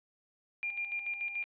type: tone with tremolo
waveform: sine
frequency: 2400 Hz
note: D7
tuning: 37 cents sharp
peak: -32 dBFS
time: 0.63-1.44 s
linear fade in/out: 0 ms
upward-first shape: square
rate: 6.9 Hz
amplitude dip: 55%
effects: resampled to 8000 Hz + 10-bit